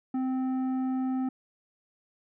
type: tone with tanh clipping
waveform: sine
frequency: 259.6 Hz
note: C4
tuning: 13 cents flat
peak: -28 dBFS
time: 0.14-1.29 s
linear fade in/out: 5 ms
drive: 9 dB
effects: none